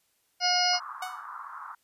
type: harmonic tone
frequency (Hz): 719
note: F#5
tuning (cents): -50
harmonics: 1 / 2 / 3 / 4 / 6 / 7 / 8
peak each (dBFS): -27 / -33 / -34 / -34 / -31 / -26 / -35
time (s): 0.4-0.8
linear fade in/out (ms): 50
type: band-pass noise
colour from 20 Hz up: white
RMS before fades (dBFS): -41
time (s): 0.73-1.75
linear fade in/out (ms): 5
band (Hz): 1000 to 1300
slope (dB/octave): 48
type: tone with exponential decay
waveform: sawtooth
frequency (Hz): 740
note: F#5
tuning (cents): 0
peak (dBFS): -26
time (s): 1.02-1.27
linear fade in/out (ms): 5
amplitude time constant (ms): 53
effects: white hiss -71 dBFS RMS until 1.83 s + resampled to 32000 Hz